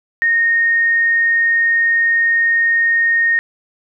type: tone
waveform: sine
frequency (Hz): 1850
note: A#6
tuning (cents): -14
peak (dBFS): -11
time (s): 0.22-3.39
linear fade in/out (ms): 0
effects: none